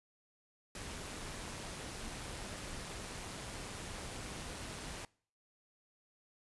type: noise with amplitude modulation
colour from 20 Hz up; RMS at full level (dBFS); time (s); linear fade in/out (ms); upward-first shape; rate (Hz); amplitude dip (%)
pink; -43; 0.75-5.05; 2; sine; 198; 40
effects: noise-tail reverb RT60 0.5 s tail -24 dB re dry + resampled to 24000 Hz